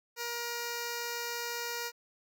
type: tone with notch filter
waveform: 5% pulse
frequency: 473.8 Hz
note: A#4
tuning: 28 cents sharp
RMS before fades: -37 dBFS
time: 0.16-1.92 s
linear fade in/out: 50 ms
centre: 3300 Hz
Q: 2
effects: none